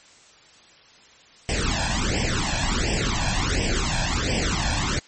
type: noise with flanger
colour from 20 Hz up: pink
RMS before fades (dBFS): -23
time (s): 1.49-4.99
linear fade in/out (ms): 0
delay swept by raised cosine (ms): 0.37 to 1.22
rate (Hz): 1.4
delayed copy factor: +0.9
effects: white hiss -51 dBFS RMS until 5.07 s + MP3 32 kbps